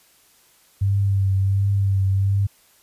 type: tone with vibrato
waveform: sine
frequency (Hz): 98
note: G2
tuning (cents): 0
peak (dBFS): -16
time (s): 0.81-2.47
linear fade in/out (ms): 10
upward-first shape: triangle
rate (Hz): 1.4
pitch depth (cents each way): 35
effects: white hiss -56 dBFS RMS until 2.82 s + resampled to 32000 Hz